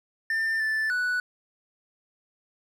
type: tone with pitch steps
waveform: triangle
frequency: 1793 / 1758 / 1480 Hz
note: A6 / A6 / F#6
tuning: +32 / -2 / 0 cents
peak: -22 dBFS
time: 0.3-1.2 s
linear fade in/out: 2 ms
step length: 300 ms
effects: none